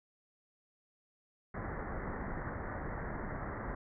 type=low-pass noise; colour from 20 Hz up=pink; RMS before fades=-40 dBFS; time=1.54-3.75 s; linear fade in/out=5 ms; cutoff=2000 Hz; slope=96 dB/octave; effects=none